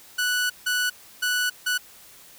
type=tone bursts at uneven times; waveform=sawtooth; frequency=1480 Hz; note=F#6; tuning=in tune; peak=-18 dBFS; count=4; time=0.18-0.5 / 0.66-0.9 / 1.22-1.5 / 1.66-1.78 s; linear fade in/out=10 ms; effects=white hiss -49 dBFS RMS until 2.38 s